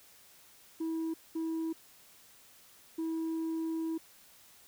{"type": "tone bursts at uneven times", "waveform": "sine", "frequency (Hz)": 324.4, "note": "E4", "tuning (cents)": -28, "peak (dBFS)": -29, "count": 3, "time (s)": [[0.8, 1.14], [1.35, 1.73], [2.98, 3.98]], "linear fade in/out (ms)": 10, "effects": ["tanh soft clip ceiling -31 dBFS", "white hiss -59 dBFS RMS until 4.67 s"]}